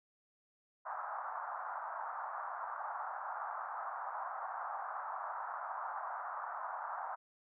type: band-pass noise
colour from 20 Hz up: pink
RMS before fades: -42 dBFS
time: 0.85-7.16 s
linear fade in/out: 20 ms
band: 720 to 1400 Hz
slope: 48 dB/octave
effects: none